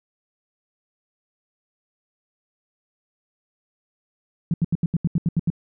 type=tone bursts; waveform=sine; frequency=166.8 Hz; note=E3; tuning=21 cents sharp; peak=-16 dBFS; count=10; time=4.51-5.502 s; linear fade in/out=2 ms; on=29 ms; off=78 ms; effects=none